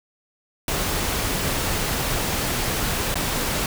pink noise with dropouts, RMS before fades -24 dBFS, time 0.68-3.66 s, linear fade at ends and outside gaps 2 ms, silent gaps 3.143-3.155 s, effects none

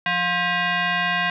sine tone with frequency modulation, 174.61 Hz, F3, in tune, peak -19 dBFS, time 0.06-1.3 s, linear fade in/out 2 ms, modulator 885 Hz, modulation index 2.9, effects none

